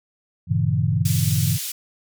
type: chord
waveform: sine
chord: G diminished seventh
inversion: none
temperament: equal with one note detuned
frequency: 98 / 116.54 / 138.59 / 162.26 Hz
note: G2 / Bb2 / Db3 / Fb3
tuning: 0 / 0 / 0 / -27 cents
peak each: -23 dBFS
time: 0.47-1.59 s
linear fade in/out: 50 ms
type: band-pass noise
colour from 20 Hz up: white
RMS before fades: -29 dBFS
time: 1.05-1.72 s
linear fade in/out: 5 ms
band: 3100 to 16000 Hz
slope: 12 dB/octave
effects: none